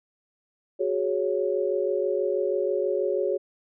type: chord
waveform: sine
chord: F# suspended second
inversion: none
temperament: just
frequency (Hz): 370 / 416.2 / 555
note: F#4 / G#4 / C#5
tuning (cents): 0 / +4 / +2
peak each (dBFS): -27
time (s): 0.79-3.38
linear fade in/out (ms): 20
effects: none